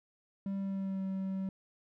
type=tone with pitch glide; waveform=triangle; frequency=196 to 191.41 Hz; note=G3 to G3; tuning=0 to -41 cents; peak=-31 dBFS; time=0.46-1.49 s; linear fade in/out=2 ms; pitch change=-41 cents; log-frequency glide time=0.56-1.03 s; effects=none